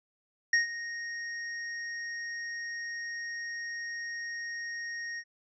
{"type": "tone with ADSR envelope", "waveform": "square", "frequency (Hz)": 1864.7, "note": "A#6", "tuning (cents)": 0, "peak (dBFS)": -21, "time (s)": [0.53, 5.24], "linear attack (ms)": 4, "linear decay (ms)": 130, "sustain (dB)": -15, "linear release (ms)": 57, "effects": ["resampled to 16000 Hz"]}